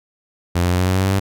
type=tone with pitch steps; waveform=sawtooth; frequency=87.31 / 88.73 / 90.18 / 91.65 / 93.15 / 94.66 / 96.21 / 97.78 Hz; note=F2 / F2 / F#2 / F#2 / F#2 / F#2 / G2 / G2; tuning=0 / +28 / -44 / -16 / +12 / +40 / -32 / -4 cents; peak=-11 dBFS; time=0.55-1.198 s; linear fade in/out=10 ms; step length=81 ms; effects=none